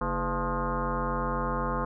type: tone with frequency modulation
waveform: sine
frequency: 506 Hz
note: B4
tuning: 42 cents sharp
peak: -26 dBFS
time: 0.01-1.85 s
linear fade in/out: 5 ms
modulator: 184 Hz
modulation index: 4.3
effects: none

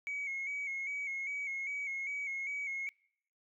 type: tone with vibrato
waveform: sine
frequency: 2217 Hz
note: C#7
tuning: in tune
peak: -34 dBFS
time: 0.07-2.89 s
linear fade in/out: 0 ms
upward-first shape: square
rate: 2.5 Hz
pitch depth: 41 cents each way
effects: noise-tail reverb RT60 0.7 s tail -26 dB re dry + tanh soft clip ceiling -32 dBFS

